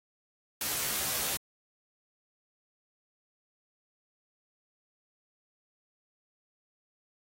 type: noise with comb filter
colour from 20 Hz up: white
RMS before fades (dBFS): -32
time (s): 0.61-1.37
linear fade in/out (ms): 2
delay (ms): 14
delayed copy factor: +0.7
effects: AAC 48 kbps